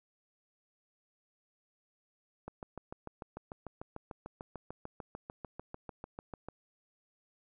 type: click train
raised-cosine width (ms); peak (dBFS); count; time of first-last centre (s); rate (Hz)
1; -28; 28; 2.48-6.486; 6.74
effects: none

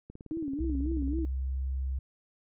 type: click train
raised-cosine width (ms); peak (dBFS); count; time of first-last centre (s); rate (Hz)
3; -32; 21; 0.1-1.187; 18.4
type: tone with vibrato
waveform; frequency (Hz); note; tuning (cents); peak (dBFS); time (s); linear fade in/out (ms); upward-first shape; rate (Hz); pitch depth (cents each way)
sine; 300; D4; +37; -31; 0.31-1.25; 0; sine; 3.7; 180
type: tone with pitch glide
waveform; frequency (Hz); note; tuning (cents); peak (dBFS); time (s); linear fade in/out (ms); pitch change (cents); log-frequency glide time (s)
sine; 65.41 to 66.02; C2 to C2; 0 to +16; -29; 0.6-1.99; 5; +16; 1.17-1.63
effects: none

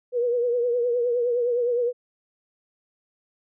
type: tone with vibrato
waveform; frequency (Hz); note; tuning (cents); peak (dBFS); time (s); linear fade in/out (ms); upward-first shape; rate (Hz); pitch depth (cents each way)
sine; 482.8; B4; -39; -20; 0.12-1.93; 50; triangle; 9.7; 66
effects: none

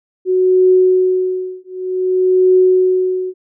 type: tone with tremolo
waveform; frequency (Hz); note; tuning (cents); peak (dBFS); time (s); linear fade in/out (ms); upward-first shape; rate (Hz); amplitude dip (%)
sine; 370; F#4; 0; -6; 0.25-3.34; 50; triangle; 0.54; 100
effects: none

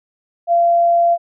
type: tone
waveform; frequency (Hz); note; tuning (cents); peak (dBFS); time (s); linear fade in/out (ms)
sine; 686; F5; -31; -10; 0.47-1.18; 50
effects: none

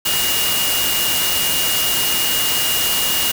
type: tone in noise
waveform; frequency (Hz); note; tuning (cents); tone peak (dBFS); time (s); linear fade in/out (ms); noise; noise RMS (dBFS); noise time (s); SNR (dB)
sine; 2857; F7; +39; -21; 0.05-3.32; 10; white; -19; 0.05-3.32; -5
effects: none

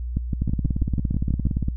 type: two click trains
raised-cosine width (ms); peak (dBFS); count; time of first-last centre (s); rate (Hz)
5; -11 / -11; 9 / 23; 0.17-1.469 / 0.42-1.684; 6.16 / 17.4
effects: noise-tail reverb RT60 0.1 s tail -26 dB re dry + added 60 Hz sine -26 dBFS peak until 1.76 s

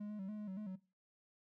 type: tone with pitch steps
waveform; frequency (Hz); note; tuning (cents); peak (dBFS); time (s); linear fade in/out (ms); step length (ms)
triangle; 208 / 210.8 / 191.2 / 212.1 / 210.2 / 188.7 / 212.4 / 187.3; G#3 / G#3 / G3 / G#3 / G#3 / F#3 / G#3 / F#3; +3 / +26 / -43 / +37 / +21 / +34 / +39 / +21; -40; 0-0.76; 10; 95
effects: noise-tail reverb RT60 0.3 s tail -19 dB re dry

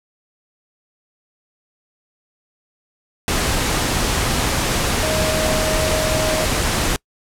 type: tone in noise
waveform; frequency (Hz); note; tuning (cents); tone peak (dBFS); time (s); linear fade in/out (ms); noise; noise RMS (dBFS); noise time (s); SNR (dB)
sine; 627; D#5; +13; -21; 5.03-6.45; 0; pink; -19; 3.28-6.96; -5
effects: noise-tail reverb RT60 0.1 s tail -26 dB re dry + low-pass 11000 Hz 12 dB/octave

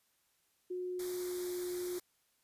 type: tone with pitch glide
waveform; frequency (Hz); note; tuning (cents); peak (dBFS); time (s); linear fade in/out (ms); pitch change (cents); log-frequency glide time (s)
sine; 362.8 to 357.6; F#4 to F4; -34 to +41; -36; 0.7-1.99; 10; -25; 0.89-1.58
type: band-stop noise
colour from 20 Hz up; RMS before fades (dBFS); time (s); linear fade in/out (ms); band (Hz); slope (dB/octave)
white; -47; 0.99-2; 5; 2300 to 3300; 96
effects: white hiss -75 dBFS RMS until 2.43 s + resampled to 32000 Hz

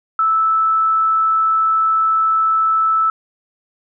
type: tone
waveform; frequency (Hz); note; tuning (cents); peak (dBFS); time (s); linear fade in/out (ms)
sine; 1313; E6; -7; -12; 0.19-3.1; 2
effects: none

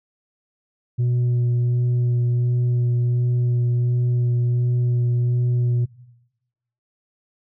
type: tone with vibrato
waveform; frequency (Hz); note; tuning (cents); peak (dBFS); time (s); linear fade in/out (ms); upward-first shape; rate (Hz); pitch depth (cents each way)
sine; 121.7; B2; -25; -14; 0.98-5.86; 20; sine; 1.4; 11
effects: noise-tail reverb RT60 1.0 s tail -21 dB re dry + tanh soft clip ceiling -16 dBFS

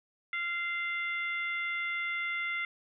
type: harmonic tone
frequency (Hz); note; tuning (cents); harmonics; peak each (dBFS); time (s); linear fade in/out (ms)
693; F5; -14; 2 / 3 / 4 / 5; -38 / -32 / -45 / -46; 0.33-2.65; 2
effects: none

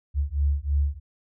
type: beating tone pair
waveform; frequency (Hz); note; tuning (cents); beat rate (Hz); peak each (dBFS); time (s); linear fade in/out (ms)
sine; 70 / 73.1; C#2 / D2; +18 / -7; 3.1; -24 / -24; 0.14-1; 50
effects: none

